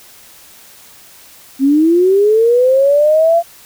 sine linear sweep, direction up, 261.6 to 689 Hz, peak -7 dBFS, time 1.59-3.43 s, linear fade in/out 50 ms, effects white hiss -41 dBFS RMS until 3.65 s

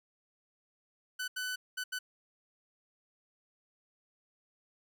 sawtooth tone bursts at uneven times, 1500 Hz, F#6, 23 cents sharp, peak -31 dBFS, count 4, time 1.19-1.28 / 1.36-1.56 / 1.77-1.84 / 1.92-1.99 s, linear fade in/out 10 ms, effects none

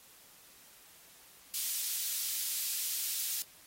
white high-pass noise, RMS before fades -35 dBFS, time 1.54-3.42 s, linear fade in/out 0 ms, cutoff 3500 Hz, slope 12 dB/octave, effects white hiss -58 dBFS RMS until 3.66 s + AAC 48 kbps

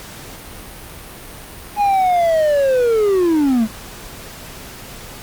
triangle linear sweep, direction down, 836 to 208.2 Hz, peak -10 dBFS, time 1.76-3.68 s, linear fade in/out 50 ms, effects pink hiss -35 dBFS RMS until 5.22 s + Opus 48 kbps

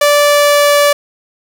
sawtooth tone with pitch glide, 583 to 579.3 Hz, D5 to D5, -13 to -24 cents, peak -3 dBFS, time 0.01-0.93 s, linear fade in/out 5 ms, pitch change -11 cents, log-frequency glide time 0.19-0.76 s, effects 7-bit

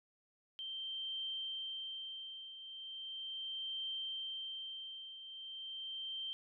sine tone with tremolo, 3136 Hz, G7, in tune, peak -38 dBFS, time 0.59-6.33 s, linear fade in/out 0 ms, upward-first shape triangle, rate 0.38 Hz, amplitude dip 70%, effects none

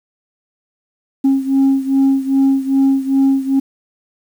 sine beating tone pair, 270 / 272.5 Hz, C#4 / C#4, -45 / -29 cents, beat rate 2.5 Hz, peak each -11 / -14 dBFS, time 1.24-3.6 s, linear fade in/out 10 ms, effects tanh soft clip ceiling -7 dBFS + 7-bit

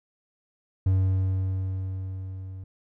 triangle tone with level ramp, 94.5 Hz, F#2, 37 cents sharp, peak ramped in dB -16 to -34 dBFS, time 0.86-2.64 s, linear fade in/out 5 ms, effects none

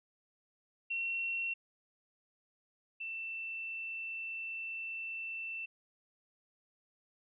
sine tone pair in turn, 2722 / 2675 Hz, F7 / E7, -45 / +25 cents, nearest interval unison, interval 30 cents, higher first, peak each -33 / -38 dBFS, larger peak first, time 0.9-1.54 / 3-5.66 s, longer second, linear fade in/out 10 ms, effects none

